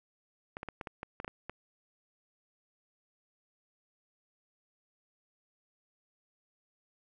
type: clicks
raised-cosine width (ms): 0.5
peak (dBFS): -24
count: 10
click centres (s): 0.569 / 0.631 / 0.687 / 0.812 / 0.872 / 1.031 / 1.201 / 1.246 / 1.279 / 1.496
effects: none